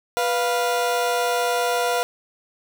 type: tone pair together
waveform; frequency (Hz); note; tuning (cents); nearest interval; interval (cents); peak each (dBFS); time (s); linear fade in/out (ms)
30% pulse; 490.9 / 698.5; B4 / F5; -10 / 0; tritone; 610; -20; 0.17-2.03; 0
effects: none